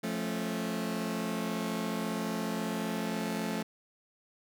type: chord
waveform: sawtooth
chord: F augmented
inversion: none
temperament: just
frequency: 174.61 / 218.3 / 272.8 Hz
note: F3 / A3 / C#4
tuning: 0 / -13 / -28 cents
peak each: -33 / -30 / -35 dBFS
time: 0.03-3.63 s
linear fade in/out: 10 ms
effects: none